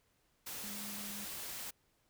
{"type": "tone in noise", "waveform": "sine", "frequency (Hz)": 205.4, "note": "G#3", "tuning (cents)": -19, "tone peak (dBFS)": -48, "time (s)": [0.63, 1.25], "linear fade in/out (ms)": 10, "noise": "white", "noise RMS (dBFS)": -44, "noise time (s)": [0.46, 1.71], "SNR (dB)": -7, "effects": ["pink hiss -75 dBFS RMS until 2.09 s"]}